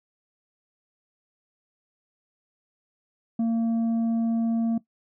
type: tone with tanh clipping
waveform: sine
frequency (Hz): 228.7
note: A#3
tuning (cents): -33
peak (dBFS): -22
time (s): 3.39-4.78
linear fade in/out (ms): 5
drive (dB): 4
effects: noise-tail reverb RT60 0.1 s tail -17 dB re dry